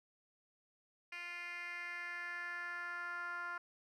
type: tone with band-pass filter sweep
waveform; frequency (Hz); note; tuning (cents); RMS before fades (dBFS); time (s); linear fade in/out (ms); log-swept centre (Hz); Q
10% pulse; 349.2; F4; 0; -44; 1.12-3.58; 5; 2500 to 1300; 3.6
effects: none